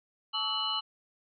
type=tone cluster; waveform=sine; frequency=869 / 1130 / 1302 / 2961 / 4131 Hz; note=A5 / C#6 / E6 / F#7 / C8; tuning=-22 / +33 / -22 / +1 / -23 cents; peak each=-39 / -39 / -38 / -31 / -36 dBFS; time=0.33-0.81 s; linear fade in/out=20 ms; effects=none